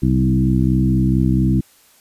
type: harmonic tone with a mistuned harmonic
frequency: 64.4 Hz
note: C2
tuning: 27 cents flat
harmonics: 1 / 2 / 3 / 4 / 5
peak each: -20 / -17 / -18 / -21 / -22 dBFS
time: 0.02-1.61 s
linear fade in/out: 10 ms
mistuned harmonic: 2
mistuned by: +22 cents
effects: white hiss -52 dBFS RMS until 2 s + resampled to 32000 Hz